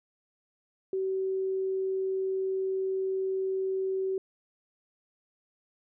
sine tone, 381.2 Hz, G4, 48 cents flat, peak -27 dBFS, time 0.93-4.18 s, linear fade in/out 2 ms, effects none

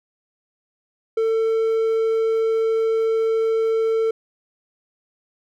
triangle tone, 447.7 Hz, A4, 30 cents sharp, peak -15 dBFS, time 1.17-4.11 s, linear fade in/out 5 ms, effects none

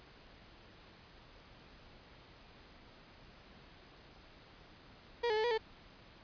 35% pulse tone with pitch steps, 475 / 428.5 / 435.8 / 480.3 / 441.8 Hz, A#4 / A4 / A4 / B4 / A4, +33 / -46 / -17 / -48 / +7 cents, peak -29 dBFS, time 5.23-5.58 s, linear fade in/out 10 ms, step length 70 ms, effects pink hiss -58 dBFS RMS until 6.23 s + resampled to 11025 Hz

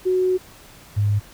sine tone pair in turn, 369.4 / 103 Hz, F#4 / G#2, -3 / -14 cents, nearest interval octave + minor seventh, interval 2211 cents, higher first, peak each -16 dBFS, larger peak neither, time 0.05-0.38 / 0.96-1.2 s, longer first, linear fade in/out 20 ms, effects pink hiss -46 dBFS RMS until 1.33 s

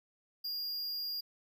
square tone, 4825 Hz, D8, 46 cents sharp, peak -36 dBFS, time 0.44-1.21 s, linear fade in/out 10 ms, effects none

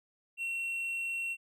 triangle tone, 2724 Hz, F7, 44 cents flat, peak -31 dBFS, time 0.37-1.37 s, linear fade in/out 50 ms, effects none

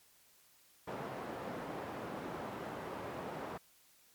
white band-pass noise, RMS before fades -43 dBFS, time 0.87-3.58 s, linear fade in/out 10 ms, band 120 to 840 Hz, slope 12 dB/octave, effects white hiss -66 dBFS RMS until 4.14 s + MP3 96 kbps

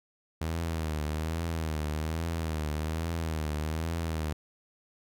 sawtooth tone with vibrato, 79.4 Hz, D#2, 36 cents sharp, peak -26 dBFS, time 0.41-4.33 s, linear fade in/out 5 ms, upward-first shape triangle, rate 1.2 Hz, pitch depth 100 cents each way, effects none

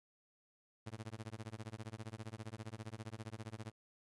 sawtooth tone with tremolo, 110.5 Hz, A2, 8 cents sharp, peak -38 dBFS, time 0.86-3.72 s, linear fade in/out 10 ms, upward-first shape sine, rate 15 Hz, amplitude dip 100%, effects resampled to 24000 Hz + 12-bit

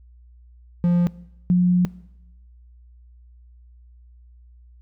triangle / sine tone pair in turn, 174.61 / 179 Hz, F3 / F3, 0 / +43 cents, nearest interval unison, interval 43 cents, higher second, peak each -13 dBFS, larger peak neither, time 0.84-1.07 / 1.5-1.85 s, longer second, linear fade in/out 0 ms, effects noise-tail reverb RT60 0.9 s tail -21 dB re dry + added 60 Hz sine -46 dBFS peak until 4.81 s

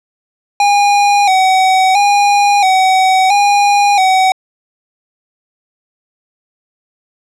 square tone with vibrato, 784 Hz, G5, in tune, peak -8 dBFS, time 0.6-4.32 s, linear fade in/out 2 ms, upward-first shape square, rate 0.74 Hz, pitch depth 65 cents each way, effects low-pass 7000 Hz 12 dB/octave

